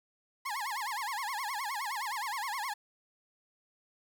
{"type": "tone with vibrato", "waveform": "30% pulse", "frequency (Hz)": 951, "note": "A#5", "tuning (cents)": 34, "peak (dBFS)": -31, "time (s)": [0.45, 2.74], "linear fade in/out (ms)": 10, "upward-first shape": "sine", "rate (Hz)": 9.6, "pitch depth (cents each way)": 270, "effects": ["11-bit"]}